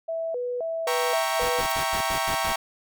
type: tone with vibrato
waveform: sine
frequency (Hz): 568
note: C#5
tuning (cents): +42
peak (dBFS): -26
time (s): 0.08-1.61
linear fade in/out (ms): 10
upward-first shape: square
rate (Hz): 1.9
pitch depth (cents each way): 250
type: chord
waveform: sawtooth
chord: E diminished seventh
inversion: none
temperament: equal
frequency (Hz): 659.3 / 784 / 932.3 / 1108.7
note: E5 / G5 / Bb5 / Db6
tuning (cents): 0 / 0 / 0 / 0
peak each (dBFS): -26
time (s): 0.87-2.56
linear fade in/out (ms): 5
type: noise bursts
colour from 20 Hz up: pink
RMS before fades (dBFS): -33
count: 7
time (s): 1.41-2.526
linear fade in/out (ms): 5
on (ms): 84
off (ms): 88
type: noise with exponential growth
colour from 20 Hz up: blue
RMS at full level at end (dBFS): -28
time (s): 1.63-1.72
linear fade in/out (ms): 2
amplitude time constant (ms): 18
effects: none